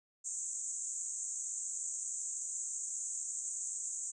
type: band-pass noise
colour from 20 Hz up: white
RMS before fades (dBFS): -40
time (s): 0.24-4.12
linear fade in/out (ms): 20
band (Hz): 6500 to 8100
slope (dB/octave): 96
effects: none